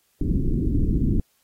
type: low-pass noise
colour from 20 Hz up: pink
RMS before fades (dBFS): -21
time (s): 0.21-1.2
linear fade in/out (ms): 2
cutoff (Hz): 360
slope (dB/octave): 48
effects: white hiss -66 dBFS RMS until 1.43 s + AAC 48 kbps